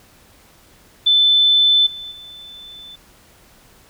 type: tone with level steps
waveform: sine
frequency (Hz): 3520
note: A7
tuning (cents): 0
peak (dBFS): -10 / -29 / -35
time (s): 1.06-2.96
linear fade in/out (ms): 10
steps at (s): 1.86 / 2.11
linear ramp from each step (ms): 10
effects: pink hiss -50 dBFS RMS until 3.89 s